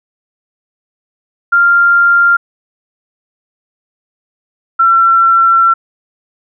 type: tone pair in turn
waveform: sine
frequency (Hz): 1393 / 1353.3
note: F6 / E6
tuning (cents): -5 / +45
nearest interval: minor second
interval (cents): 50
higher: first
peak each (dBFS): -5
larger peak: neither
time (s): 1.52-2.37 / 4.79-5.74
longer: second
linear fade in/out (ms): 10
effects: none